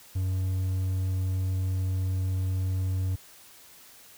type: tone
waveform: triangle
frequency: 93.4 Hz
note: F#2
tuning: 17 cents sharp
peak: -23 dBFS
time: 0.15-3.16 s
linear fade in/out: 10 ms
effects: white hiss -52 dBFS RMS until 4.17 s